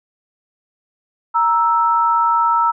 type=tone pair together; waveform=sine; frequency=934.9 / 1318.5 Hz; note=A#5 / E6; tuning=+5 / 0 cents; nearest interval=tritone; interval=595 cents; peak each=-15 dBFS; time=1.34-2.72 s; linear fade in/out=20 ms; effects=none